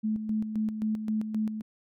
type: tone with tremolo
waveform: sine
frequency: 216.4 Hz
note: A3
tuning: 29 cents flat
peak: -25 dBFS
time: 0.03-1.62 s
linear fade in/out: 20 ms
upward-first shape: square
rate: 3.8 Hz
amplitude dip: 55%
effects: none